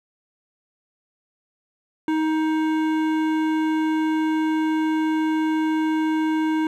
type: tone with hard clipping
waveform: sine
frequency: 314.3 Hz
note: D#4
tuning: 18 cents sharp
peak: -21 dBFS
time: 2.08-6.67 s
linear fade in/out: 2 ms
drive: 14 dB
effects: none